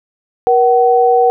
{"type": "tone pair together", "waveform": "sine", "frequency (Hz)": [476.6, 755], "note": ["A#4", "F#5"], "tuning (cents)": [38, 35], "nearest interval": "minor sixth", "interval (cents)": 797, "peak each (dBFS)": -10, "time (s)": [0.47, 1.3], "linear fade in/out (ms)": 0, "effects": []}